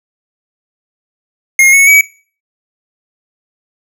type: tone with pitch steps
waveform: square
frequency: 2141 / 2206 / 2274 Hz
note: C7 / C#7 / C#7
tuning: +39 / -9 / +44 cents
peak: -4 dBFS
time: 1.59-2.01 s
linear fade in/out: 2 ms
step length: 140 ms
effects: noise-tail reverb RT60 0.4 s tail -19 dB re dry